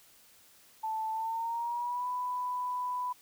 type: tone with pitch glide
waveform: sine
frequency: 880 to 993.5 Hz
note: A5 to B5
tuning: 0 to +10 cents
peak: -31 dBFS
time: 0.83-3.13 s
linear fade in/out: 10 ms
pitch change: +210 cents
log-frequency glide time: 1.11-2.07 s
effects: white hiss -60 dBFS RMS until 3.21 s

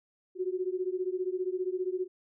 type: beating tone pair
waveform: sine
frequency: 362.3 / 377.3 Hz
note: F#4 / F#4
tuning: -36 / +34 cents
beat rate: 15 Hz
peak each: -32 / -33 dBFS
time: 0.35-2.08 s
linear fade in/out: 50 ms
effects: none

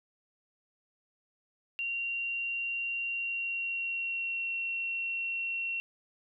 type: tone with pitch glide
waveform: sine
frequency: 2760 to 2727 Hz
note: F7 to F7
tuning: -21 to -42 cents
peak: -31 dBFS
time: 1.79-5.8 s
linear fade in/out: 0 ms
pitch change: -21 cents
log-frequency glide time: 3.08-4.51 s
effects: none

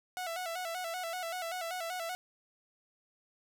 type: tone with vibrato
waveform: sawtooth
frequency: 698.5 Hz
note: F5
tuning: in tune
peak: -32 dBFS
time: 0.17-2.15 s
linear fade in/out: 0 ms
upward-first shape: square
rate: 5.2 Hz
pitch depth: 84 cents each way
effects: none

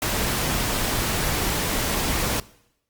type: noise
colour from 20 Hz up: pink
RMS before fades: -24 dBFS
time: 0.02-2.4 s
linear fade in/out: 2 ms
effects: noise-tail reverb RT60 0.8 s tail -21 dB re dry + Opus 48 kbps

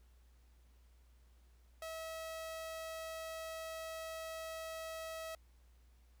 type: tone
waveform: sawtooth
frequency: 646 Hz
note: E5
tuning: 35 cents flat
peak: -39 dBFS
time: 1.82-5.35 s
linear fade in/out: 2 ms
effects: added 60 Hz sine -62 dBFS peak until 6.2 s + pink hiss -75 dBFS RMS until 6.2 s

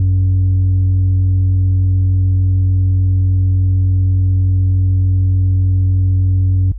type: tone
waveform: sine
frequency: 93.4 Hz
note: F#2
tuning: 17 cents sharp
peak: -7 dBFS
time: 0-6.72 s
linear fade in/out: 5 ms
effects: tanh soft clip ceiling -9 dBFS + added 50 Hz sine -23 dBFS peak until 6.78 s

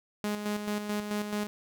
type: tone with tremolo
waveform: sawtooth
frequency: 208.3 Hz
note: G#3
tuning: 5 cents sharp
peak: -25 dBFS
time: 0.24-1.47 s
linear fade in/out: 0 ms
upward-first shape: square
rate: 4.6 Hz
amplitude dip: 50%
effects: none

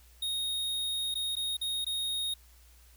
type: tone with dropouts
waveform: square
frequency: 3729 Hz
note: A#7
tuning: in tune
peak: -31 dBFS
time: 0.22-2.34 s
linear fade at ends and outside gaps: 5 ms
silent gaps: 1.143-1.153 / 1.355-1.366 / 1.569-1.613 / 1.846-1.865 s
effects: added 60 Hz sine -56 dBFS peak until 2.96 s + white hiss -62 dBFS RMS until 2.96 s

